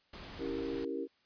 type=noise; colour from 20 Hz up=pink; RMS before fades=-47 dBFS; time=0.13-0.85 s; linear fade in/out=5 ms
type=chord; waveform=sine; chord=C# diminished seventh; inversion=none; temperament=equal; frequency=277.2 / 329.6 / 392 / 466.2 Hz; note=C#4 / E4 / G4 / Bb4; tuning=0 / 0 / 0 / 0 cents; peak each=-40 dBFS; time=0.38-1.08 s; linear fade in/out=50 ms
effects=white hiss -71 dBFS RMS until 1.25 s + resampled to 11025 Hz